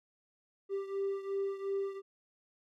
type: beating tone pair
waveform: triangle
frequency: 392.6 / 395.4 Hz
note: G4 / G4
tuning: +3 / +15 cents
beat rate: 2.8 Hz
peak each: -32 / -36 dBFS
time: 0.69-2.02 s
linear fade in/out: 50 ms
effects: tanh soft clip ceiling -25 dBFS